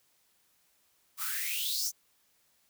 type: noise with high-pass filter sweep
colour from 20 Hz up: blue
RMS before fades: -33 dBFS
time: 1.17-1.92 s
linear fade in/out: 50 ms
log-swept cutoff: 1100 to 6300 Hz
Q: 8.2
effects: white hiss -70 dBFS RMS until 2.69 s